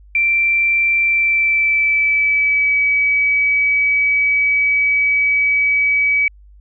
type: tone with pitch glide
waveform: sine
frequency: 2351 to 2280 Hz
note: D7 to C#7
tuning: +1 to +48 cents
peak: -12 dBFS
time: 0.15-6.28 s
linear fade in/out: 2 ms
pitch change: -53 cents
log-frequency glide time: 1.02-2.78 s
effects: added 50 Hz sine -41 dBFS peak until 6.6 s